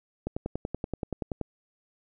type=click train; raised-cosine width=2 ms; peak=-17 dBFS; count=13; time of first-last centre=0.27-1.413 s; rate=10.5 Hz; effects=none